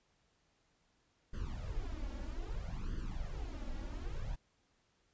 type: noise with flanger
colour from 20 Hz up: brown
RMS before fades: -40 dBFS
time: 1.33-4.36 s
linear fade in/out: 10 ms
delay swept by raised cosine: 0.63 to 3.63 ms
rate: 0.62 Hz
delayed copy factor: +1
effects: pink hiss -75 dBFS RMS until 5.13 s + resampled to 16000 Hz